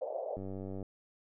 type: band-pass noise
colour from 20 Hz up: pink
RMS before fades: -38 dBFS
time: 0.01-0.37 s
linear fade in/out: 10 ms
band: 500 to 670 Hz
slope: 48 dB/octave
type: click train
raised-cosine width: 2 ms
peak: -29 dBFS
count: 45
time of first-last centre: 0.37-0.827 s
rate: 96.2 Hz
effects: none